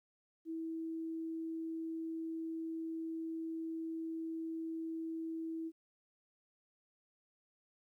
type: tone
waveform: sine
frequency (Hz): 325.2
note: E4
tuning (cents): -23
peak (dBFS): -38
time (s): 0.45-5.72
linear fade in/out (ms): 50
effects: 13-bit